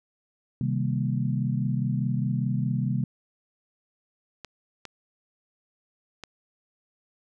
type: chord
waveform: sine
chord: C minor seventh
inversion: none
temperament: equal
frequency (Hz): 130.81 / 155.56 / 196 / 233.1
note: C3 / Eb3 / G3 / Bb3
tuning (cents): 0 / 0 / 0 / 0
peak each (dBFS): -26 / -31 / -30 / -32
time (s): 0.61-3.04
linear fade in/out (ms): 2
type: clicks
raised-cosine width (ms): 0.2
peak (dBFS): -21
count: 3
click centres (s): 4.447 / 4.853 / 6.237
effects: none